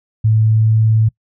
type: tone with pitch glide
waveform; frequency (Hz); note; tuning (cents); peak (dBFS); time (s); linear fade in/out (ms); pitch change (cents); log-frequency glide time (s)
sine; 109.7 to 110.4; A2 to A2; -5 to +6; -9; 0.24-1.09; 10; +11; 0.41-0.79
effects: noise-tail reverb RT60 0.1 s tail -24 dB re dry